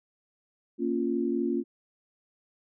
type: chord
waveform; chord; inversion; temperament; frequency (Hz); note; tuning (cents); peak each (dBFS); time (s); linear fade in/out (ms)
sine; Bb minor; none; equal; 233.1 / 277.2 / 349.2; Bb3 / Db4 / F4; 0 / 0 / 0; -30 / -30 / -29; 0.78-1.64; 50
effects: none